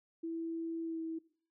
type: tone with pitch glide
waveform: sine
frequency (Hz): 329.6 to 324.7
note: E4 to E4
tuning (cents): 0 to -26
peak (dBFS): -36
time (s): 0.23-1.19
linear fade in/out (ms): 10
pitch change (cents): -26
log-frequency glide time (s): 0.83-1
effects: noise-tail reverb RT60 0.5 s tail -20 dB re dry